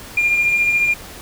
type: tone with tremolo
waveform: triangle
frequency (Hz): 2404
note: D7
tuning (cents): +40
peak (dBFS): -8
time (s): 0.17-0.94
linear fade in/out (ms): 5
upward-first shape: triangle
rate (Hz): 14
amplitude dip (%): 55
effects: tanh soft clip ceiling -10 dBFS + pink hiss -36 dBFS RMS until 1.21 s